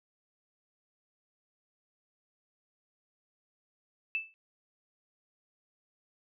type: tone with exponential decay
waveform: sine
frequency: 2637 Hz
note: E7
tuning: in tune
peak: -26 dBFS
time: 4.15-4.34 s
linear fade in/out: 0 ms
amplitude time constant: 41 ms
effects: none